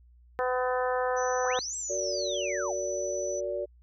harmonic tone, 252.5 Hz, B3, 39 cents sharp, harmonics 2 / 3 / 4 / 5 / 6 / 7, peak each -28 / -32 / -34 / -36 / -38 / -39 dBFS, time 0.39-1.59 s, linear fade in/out 0 ms
sine tone, 5970 Hz, F#8, 15 cents sharp, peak -37 dBFS, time 1.16-3.41 s, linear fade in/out 20 ms
sine linear two-way sweep, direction up then down, 589 to 7680 to 589 Hz, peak -34 dBFS, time 1.44-2.73 s, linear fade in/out 5 ms, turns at 1.76 s
sine chord, Gb augmented, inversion none, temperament just, 370 / 462.5 / 578.1 Hz, Gb4 / Bb4 / D5, 0 / -14 / -27 cents, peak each -35 / -37 / -31 dBFS, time 1.89-3.66 s, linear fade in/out 20 ms
effects added 60 Hz sine -54 dBFS peak until 3.82 s

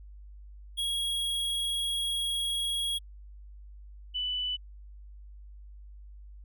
square / sine tone pair in turn, 3307 / 2985 Hz, G#7 / F#7, -8 / +15 cents, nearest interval major second, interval 177 cents, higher first, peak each -29 / -29 dBFS, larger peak neither, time 0.77-2.99 / 4.14-4.57 s, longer first, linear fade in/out 20 ms, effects added 50 Hz sine -45 dBFS peak until 6.44 s

